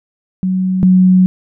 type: tone pair in turn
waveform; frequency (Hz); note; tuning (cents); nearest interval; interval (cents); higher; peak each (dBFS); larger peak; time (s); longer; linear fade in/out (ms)
sine; 186.3 / 184.8; F#3 / F#3; +12 / -2; unison; 14; first; -12 / -5; second; 0.43-0.83 / 0.83-1.26; second; 0
effects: none